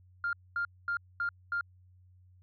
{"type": "tone bursts", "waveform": "sine", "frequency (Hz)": 1400, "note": "F6", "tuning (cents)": 4, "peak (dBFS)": -28, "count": 5, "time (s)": [0.24, 1.61], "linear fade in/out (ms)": 2, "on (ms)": 90, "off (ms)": 230, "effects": ["tanh soft clip ceiling -25 dBFS", "added 91 Hz sine -57 dBFS peak until 2.42 s"]}